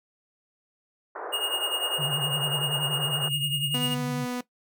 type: band-pass noise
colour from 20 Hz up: pink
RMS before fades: -36 dBFS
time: 1.15-3.29 s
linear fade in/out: 10 ms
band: 380 to 1600 Hz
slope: 48 dB/octave
type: tone with tremolo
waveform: square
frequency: 2853 Hz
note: F7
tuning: 36 cents sharp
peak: -24 dBFS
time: 1.32-3.95 s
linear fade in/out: 20 ms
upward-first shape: triangle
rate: 10 Hz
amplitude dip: 75%
type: tone with vibrato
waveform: sine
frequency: 144.7 Hz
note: D3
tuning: 25 cents flat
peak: -29 dBFS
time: 1.98-4.26 s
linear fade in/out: 20 ms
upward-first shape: triangle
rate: 11 Hz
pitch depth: 100 cents each way
type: tone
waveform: sawtooth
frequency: 247.2 Hz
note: B3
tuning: 2 cents sharp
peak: -25 dBFS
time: 3.74-4.41 s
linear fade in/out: 5 ms
effects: noise-tail reverb RT60 0.1 s tail -17 dB re dry